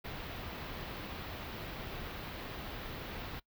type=band-stop noise; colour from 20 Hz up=pink; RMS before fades=-43 dBFS; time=0.04-3.4 s; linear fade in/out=10 ms; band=4200 to 16000 Hz; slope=24 dB/octave; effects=noise-tail reverb RT60 0.1 s tail -22 dB re dry